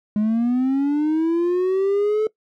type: linear sweep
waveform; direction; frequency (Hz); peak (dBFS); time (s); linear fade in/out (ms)
triangle; up; 207.1 to 437; -14; 0.16-2.27; 2
effects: noise-tail reverb RT60 0.1 s tail -22 dB re dry + tanh soft clip ceiling -11 dBFS